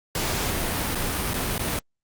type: noise with dropouts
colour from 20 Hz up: pink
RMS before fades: -26 dBFS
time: 0.15-1.79 s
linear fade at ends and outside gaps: 2 ms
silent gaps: 0.949-0.954 / 1.335-1.34 / 1.581-1.593 s
effects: Opus 48 kbps